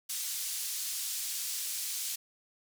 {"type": "band-pass noise", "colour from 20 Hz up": "pink", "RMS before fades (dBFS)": -36, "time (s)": [0.09, 2.16], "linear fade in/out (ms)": 10, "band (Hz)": [5300, 16000], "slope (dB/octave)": 12, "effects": []}